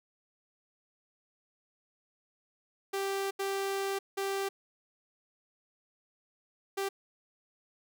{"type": "tone bursts at uneven times", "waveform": "sawtooth", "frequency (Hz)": 392, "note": "G4", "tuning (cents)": 0, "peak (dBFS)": -27, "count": 4, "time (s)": [[2.93, 3.31], [3.39, 3.99], [4.17, 4.49], [6.77, 6.89]], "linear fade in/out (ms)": 10, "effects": []}